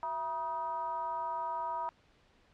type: tone with frequency modulation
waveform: sine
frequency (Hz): 958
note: A#5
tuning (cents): +47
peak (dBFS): -33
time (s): 0.03-1.89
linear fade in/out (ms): 0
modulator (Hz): 293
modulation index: 0.71
effects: pink hiss -66 dBFS RMS until 2.53 s + low-pass 4000 Hz 12 dB/octave